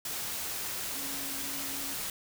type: tone in noise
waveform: sine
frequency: 275.6 Hz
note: C#4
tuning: 10 cents flat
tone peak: -45 dBFS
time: 0.95-1.94 s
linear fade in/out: 2 ms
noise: white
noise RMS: -36 dBFS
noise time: 0.05-2.1 s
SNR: -12 dB
effects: none